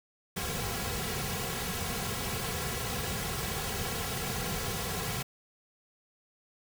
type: noise with comb filter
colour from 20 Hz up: pink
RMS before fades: -34 dBFS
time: 0.36-5.23 s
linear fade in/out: 10 ms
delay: 3.3 ms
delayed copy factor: -0.85
effects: none